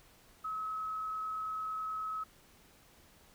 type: tone with frequency modulation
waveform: sine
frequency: 1284 Hz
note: E6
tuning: 46 cents flat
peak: -35 dBFS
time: 0.44-2.24 s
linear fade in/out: 10 ms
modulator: 29.1 Hz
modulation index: 0.3
effects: pink hiss -62 dBFS RMS until 3.34 s